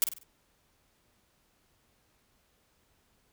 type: noise with echo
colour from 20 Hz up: blue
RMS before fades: -23 dBFS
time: 0.02-0.04 s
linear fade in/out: 0 ms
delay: 48 ms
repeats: 4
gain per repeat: -8 dB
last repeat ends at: 0.232 s
effects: pink hiss -70 dBFS RMS until 3.32 s